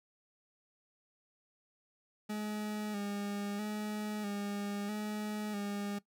40% pulse tone with vibrato, 207.1 Hz, G#3, 5 cents flat, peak -35 dBFS, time 2.29-5.99 s, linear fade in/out 10 ms, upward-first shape square, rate 0.77 Hz, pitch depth 34 cents each way, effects noise-tail reverb RT60 0.1 s tail -18 dB re dry

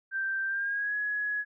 sine tone with pitch glide, 1568 to 1680.5 Hz, G6 to G#6, 0 to +20 cents, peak -28 dBFS, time 0.11-1.45 s, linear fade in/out 50 ms, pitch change +120 cents, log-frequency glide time 0.46-0.95 s, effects none

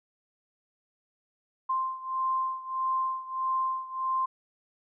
sine beating tone pair, 1046.5 / 1048.1 Hz, C6 / C6, 0 / +3 cents, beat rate 1.6 Hz, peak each -29 / -32 dBFS, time 1.69-4.26 s, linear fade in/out 10 ms, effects none

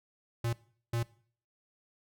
square tone bursts at uneven times, 117.2 Hz, A#2, 10 cents sharp, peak -30 dBFS, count 2, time 0.44-0.53 / 0.93-1.03 s, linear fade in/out 5 ms, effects noise-tail reverb RT60 0.5 s tail -20 dB re dry

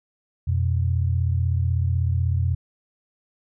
sine tone pair together, 87.31 / 123.47 Hz, F2 / B2, 0 / 0 cents, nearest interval tritone, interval 600 cents, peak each -20 / -24 dBFS, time 0.47-2.55 s, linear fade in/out 10 ms, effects none

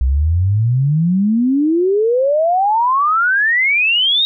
sine exponential sweep, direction up, 61.6 to 3800 Hz, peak -11 dBFS, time 0.01-4.25 s, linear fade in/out 0 ms, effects none

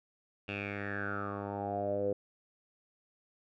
10% pulse tone with low-pass filter sweep, 101 Hz, G#2, 48 cents flat, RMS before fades -36 dBFS, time 0.48-2.13 s, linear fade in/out 5 ms, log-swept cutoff 2800 to 480 Hz, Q 8.1, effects none

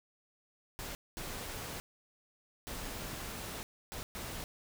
pink noise bursts at uneven times, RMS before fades -42 dBFS, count 5, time 0.79-0.95 / 1.17-1.8 / 2.67-3.63 / 3.92-4.03 / 4.15-4.44 s, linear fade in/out 0 ms, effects none

